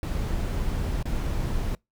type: noise with dropouts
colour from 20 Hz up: brown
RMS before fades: -27 dBFS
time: 0.03-1.75 s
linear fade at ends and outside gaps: 1 ms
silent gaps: 1.028-1.055 s
effects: noise-tail reverb RT60 0.2 s tail -26 dB re dry